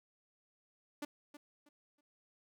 sawtooth tone with echo, 293.5 Hz, D4, 1 cent flat, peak -35 dBFS, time 1.02-1.05 s, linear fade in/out 5 ms, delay 320 ms, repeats 3, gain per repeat -12 dB, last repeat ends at 2.01 s, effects none

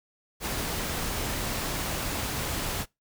pink noise, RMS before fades -31 dBFS, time 0.4-2.86 s, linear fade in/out 50 ms, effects noise-tail reverb RT60 0.2 s tail -24 dB re dry

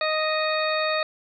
harmonic tone, 622.3 Hz, D#5, in tune, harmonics 1 / 2 / 3 / 4 / 6 / 7, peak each -25 / -28 / -30 / -31 / -33 / -33 dBFS, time 0.01-1.03 s, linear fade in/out 2 ms, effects none

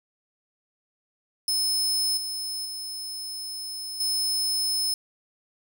sawtooth tone with level steps, 5210 Hz, E8, 21 cents flat, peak -20 / -27 / -30 / -21 dBFS, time 1.48-4.94 s, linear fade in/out 2 ms, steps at 2.17 / 2.65 / 4 s, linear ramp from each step 5 ms, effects none

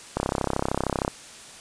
click train, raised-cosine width 1 ms, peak -9 dBFS, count 31, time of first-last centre 0.17-1.079 s, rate 33 Hz, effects white hiss -44 dBFS RMS until 1.6 s + resampled to 22050 Hz

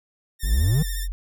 5% pulse tone with vibrato, 1801 Hz, A6, 40 cents sharp, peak -22 dBFS, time 0.39-1.08 s, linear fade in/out 50 ms, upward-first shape sine, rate 14 Hz, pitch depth 40 cents each way
triangle exponential sweep, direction up, 40.46 to 168.4 Hz, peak -15 dBFS, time 0.43-0.83 s, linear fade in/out 10 ms
sine tone, 43.65 Hz, F1, in tune, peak -25 dBFS, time 0.44-1.12 s, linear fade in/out 0 ms
effects none

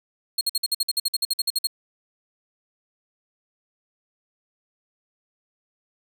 sawtooth tone bursts, 4265 Hz, C8, 32 cents sharp, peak -17 dBFS, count 16, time 0.38-1.671 s, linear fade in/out 5 ms, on 31 ms, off 53 ms, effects none

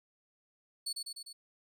30% pulse tone with echo, 4435 Hz, C#8, in tune, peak -31 dBFS, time 0.86-0.93 s, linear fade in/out 10 ms, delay 100 ms, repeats 4, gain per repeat -3 dB, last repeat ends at 1.33 s, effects none

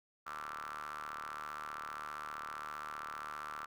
sawtooth ring-modulated tone, 75.2 Hz, D2, 42 cents sharp, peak -35 dBFS, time 0.26-3.66 s, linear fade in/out 10 ms, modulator 1260 Hz, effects none

